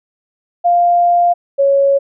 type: tone pair in turn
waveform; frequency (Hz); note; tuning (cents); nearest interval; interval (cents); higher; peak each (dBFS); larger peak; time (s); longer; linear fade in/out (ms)
sine; 698.5 / 554.4; F5 / C#5; 0 / 0; major third; 400; first; -8; neither; 0.64-1.34 / 1.58-1.99; first; 20
effects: none